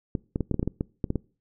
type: clicks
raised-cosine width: 3 ms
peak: -13 dBFS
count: 12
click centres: 0.152 / 0.359 / 0.407 / 0.513 / 0.543 / 0.595 / 0.629 / 0.676 / 0.809 / 1.042 / 1.104 / 1.157 s
effects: noise-tail reverb RT60 0.4 s tail -24 dB re dry